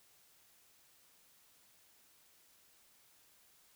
silence, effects white hiss -67 dBFS RMS until 3.75 s

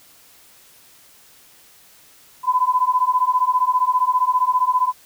sine beating tone pair, 1000 / 1015 Hz, B5 / B5, +21 / +47 cents, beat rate 15 Hz, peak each -18 dBFS, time 2.43-4.93 s, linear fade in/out 50 ms, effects white hiss -50 dBFS RMS until 5.05 s

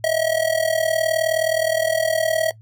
square tone with amplitude modulation, 643 Hz, E5, 43 cents flat, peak -15 dBFS, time 0.04-2.51 s, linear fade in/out 2 ms, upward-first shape sine, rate 39.3 Hz, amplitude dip 80%, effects noise-tail reverb RT60 0.1 s tail -19 dB re dry + added 110 Hz sine -43 dBFS peak until 2.61 s

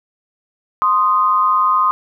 sine tone pair together, 1045 / 1241.1 Hz, C6 / D#6, -2 / -5 cents, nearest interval minor third, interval 297 cents, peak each -14 dBFS, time 0.82-1.91 s, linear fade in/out 0 ms, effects none

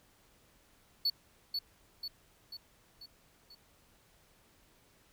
triangle tone with echo, 4435 Hz, C#8, in tune, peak -26 dBFS, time 1.05-1.1 s, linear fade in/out 5 ms, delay 490 ms, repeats 5, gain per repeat -5 dB, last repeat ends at 3.55 s, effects pink hiss -66 dBFS RMS until 5.12 s

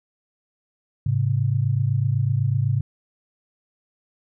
sine tone pair together, 106.71 / 134.7 Hz, G#2 / C#3, +47 / -49 cents, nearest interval major third, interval 404 cents, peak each -21 dBFS, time 1.06-2.81 s, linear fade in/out 5 ms, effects none

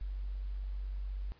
sine tone, 47.99 Hz, G1, 36 cents flat, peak -35 dBFS, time 0.01-1.32 s, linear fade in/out 0 ms, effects pink hiss -64 dBFS RMS until 1.39 s + resampled to 11025 Hz

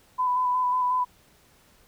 sine tone with vibrato, 1000 Hz, B5, 21 cents sharp, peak -21 dBFS, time 0.18-1.05 s, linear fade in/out 20 ms, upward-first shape square, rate 5.5 Hz, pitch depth 16 cents each way, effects pink hiss -59 dBFS RMS until 1.87 s

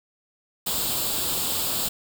white noise with comb filter, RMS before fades -26 dBFS, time 0.66-1.89 s, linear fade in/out 10 ms, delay 0.25 ms, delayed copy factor +0.65, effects none

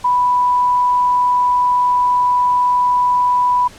sine tone, 987.8 Hz, B5, in tune, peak -11 dBFS, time 0.04-3.68 s, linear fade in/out 10 ms, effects pink hiss -40 dBFS RMS until 3.78 s + low-pass 9000 Hz 12 dB/octave

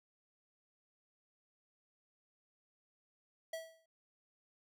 square tone with exponential decay, 651 Hz, E5, 22 cents flat, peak -38 dBFS, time 3.53-3.86 s, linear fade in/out 5 ms, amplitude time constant 71 ms, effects none

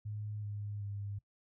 sine tone with pitch steps, 105.3 / 103.19 / 101.13 Hz, G#2 / G#2 / G#2, +24 / -11 / -46 cents, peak -38 dBFS, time 0.05-1.19 s, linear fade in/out 10 ms, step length 380 ms, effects noise-tail reverb RT60 0.1 s tail -19 dB re dry

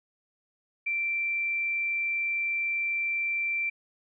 sine tone, 2349 Hz, D7, in tune, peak -26 dBFS, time 0.86-3.7 s, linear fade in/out 10 ms, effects none

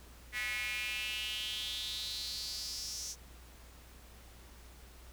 square tone with high-pass filter sweep, 114.8 Hz, A#2, 26 cents flat, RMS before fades -39 dBFS, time 0.32-3.16 s, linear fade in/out 50 ms, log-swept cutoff 2000 to 6000 Hz, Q 5.6, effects added 60 Hz sine -54 dBFS peak until 5.12 s + pink hiss -58 dBFS RMS until 5.12 s

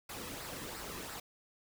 pink noise with flanger, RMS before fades -44 dBFS, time 0.09-1.2 s, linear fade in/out 5 ms, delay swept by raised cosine 0.3 to 1.4 ms, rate 2.9 Hz, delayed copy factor -0.5, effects none

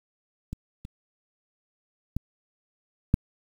clicks, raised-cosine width 5 ms, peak -20 / -26 / -15 / -6 dBFS, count 4, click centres 0.53 / 0.851 / 2.166 / 3.141 s, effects 8-bit

